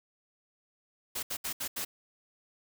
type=noise bursts at uneven times; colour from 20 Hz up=white; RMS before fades=-35 dBFS; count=5; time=1.15-1.23 / 1.3-1.37 / 1.44-1.53 / 1.6-1.68 / 1.76-1.85 s; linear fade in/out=10 ms; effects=none